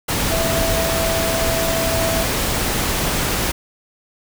sine tone in noise, 659.3 Hz, E5, in tune, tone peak -21 dBFS, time 0.31-2.24 s, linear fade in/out 10 ms, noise pink, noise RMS -20 dBFS, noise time 0.08-3.52 s, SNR -4 dB, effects none

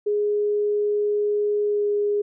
sine tone with pitch glide, 415.3 to 412.2 Hz, G#4 to G#4, 0 to -13 cents, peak -19 dBFS, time 0.06-2.22 s, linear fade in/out 10 ms, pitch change -13 cents, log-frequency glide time 1.65-1.87 s, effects none

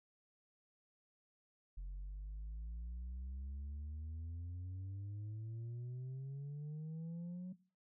sine exponential sweep, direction up, 44.58 to 185.1 Hz, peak -40 dBFS, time 1.77-7.53 s, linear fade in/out 10 ms, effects noise-tail reverb RT60 0.4 s tail -20 dB re dry + tanh soft clip ceiling -42 dBFS

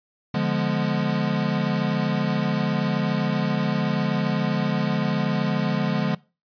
square chord, D diminished seventh, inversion none, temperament equal, 146.83 / 174.61 / 207.7 / 246.9 Hz, D3 / F3 / Ab3 / Cb4, 0 / 0 / 0 / 0 cents, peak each -27 / -27 / -26 / -31 dBFS, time 0.34-6.15 s, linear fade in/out 5 ms, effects noise-tail reverb RT60 0.3 s tail -22 dB re dry + resampled to 11025 Hz

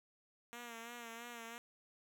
5% pulse tone with vibrato, 234.3 Hz, A#3, 9 cents sharp, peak -36 dBFS, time 0.53-1.58 s, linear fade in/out 0 ms, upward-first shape sine, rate 3 Hz, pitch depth 49 cents each way, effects none

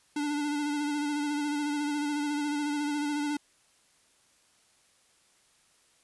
square tone with vibrato, 293.3 Hz, D4, 2 cents flat, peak -29 dBFS, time 0.16-3.37 s, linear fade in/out 5 ms, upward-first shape sine, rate 14 Hz, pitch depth 32 cents each way, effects white hiss -65 dBFS RMS until 6.03 s + resampled to 24000 Hz

